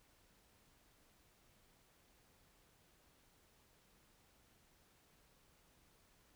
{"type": "silence", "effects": ["pink hiss -71 dBFS RMS until 6.35 s"]}